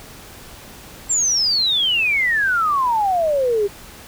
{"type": "exponential sweep", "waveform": "sine", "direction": "down", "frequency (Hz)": [7560, 392], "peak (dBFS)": -15, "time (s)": [1.09, 3.68], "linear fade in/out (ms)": 20, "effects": ["pink hiss -40 dBFS RMS until 4.07 s"]}